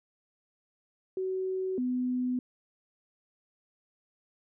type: tone pair in turn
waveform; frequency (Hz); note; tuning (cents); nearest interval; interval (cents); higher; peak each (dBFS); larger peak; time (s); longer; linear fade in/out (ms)
sine; 375.9 / 250.9; F#4 / B3; +27 / +28; perfect fifth; 699; first; -29 / -27; second; 1.17-1.78 / 1.78-2.39; neither; 2
effects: none